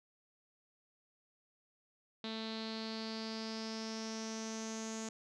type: tone with low-pass filter sweep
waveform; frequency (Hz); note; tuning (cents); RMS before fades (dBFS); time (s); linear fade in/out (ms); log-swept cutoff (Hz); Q
sawtooth; 221.9; A3; +15; -42; 2.24-5.09; 2; 3900 to 6800; 6.7
effects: none